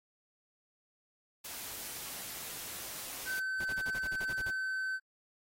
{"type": "noise", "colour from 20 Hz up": "white", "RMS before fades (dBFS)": -43, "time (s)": [1.44, 3.4], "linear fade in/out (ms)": 10}
{"type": "tone", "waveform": "triangle", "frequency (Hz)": 1533, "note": "G6", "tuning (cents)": -39, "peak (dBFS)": -31, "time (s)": [3.25, 5], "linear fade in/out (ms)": 50}
{"type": "noise bursts", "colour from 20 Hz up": "pink", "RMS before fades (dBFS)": -45, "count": 11, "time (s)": [3.6, 4.504], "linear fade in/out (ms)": 5, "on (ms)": 44, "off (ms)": 42}
{"effects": ["AAC 48 kbps"]}